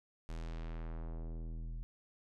square tone with low-pass filter sweep, 40.86 Hz, E1, 14 cents flat, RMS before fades -42 dBFS, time 0.29-1.83 s, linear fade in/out 0 ms, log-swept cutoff 9100 to 120 Hz, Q 0.82, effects none

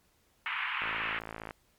white band-pass noise, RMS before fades -34 dBFS, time 0.46-1.19 s, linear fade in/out 0 ms, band 940 to 2800 Hz, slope 48 dB/octave
click train, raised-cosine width 0.5 ms, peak -24 dBFS, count 39, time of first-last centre 0.82-1.508 s, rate 55.2 Hz
effects pink hiss -69 dBFS RMS until 1.78 s + MP3 96 kbps

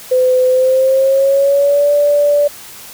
sine tone with pitch glide, 509 to 581.3 Hz, C5 to D5, -48 to -18 cents, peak -8 dBFS, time 0.11-2.48 s, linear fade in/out 10 ms, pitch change +230 cents, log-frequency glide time 0.48-1.92 s, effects white hiss -34 dBFS RMS until 2.93 s

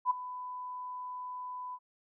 sine tone with ADSR envelope, 999 Hz, B5, 20 cents sharp, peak -22 dBFS, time 0.05-1.79 s, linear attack 54 ms, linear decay 13 ms, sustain -16 dB, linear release 52 ms, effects none

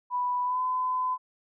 sine tone with pitch glide, 987.8 to 1013.8 Hz, B5 to B5, 0 to +45 cents, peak -25 dBFS, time 0.1-1.18 s, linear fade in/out 50 ms, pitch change +45 cents, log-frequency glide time 0.44-0.6 s, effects none

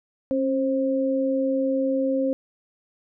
sine tone pair together, 270.3 / 530 Hz, C#4 / C5, -44 / +22 cents, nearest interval octave, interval 1166 cents, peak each -23 dBFS, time 0.31-2.33 s, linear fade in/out 0 ms, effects none

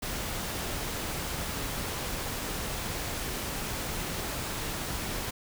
pink noise, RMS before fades -34 dBFS, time 0.02-5.31 s, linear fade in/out 10 ms, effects none

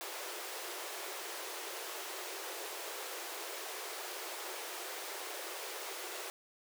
pink high-pass noise, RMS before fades -43 dBFS, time 0.01-6.3 s, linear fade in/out 0 ms, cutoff 340 Hz, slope 96 dB/octave, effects none

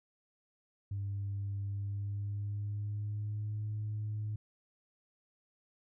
sine tone with pitch glide, 99.8 to 106.35 Hz, G2 to G#2, +32 to +42 cents, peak -33 dBFS, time 0.91-4.36 s, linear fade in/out 5 ms, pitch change +110 cents, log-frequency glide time 1.69-3.66 s, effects tanh soft clip ceiling -31 dBFS

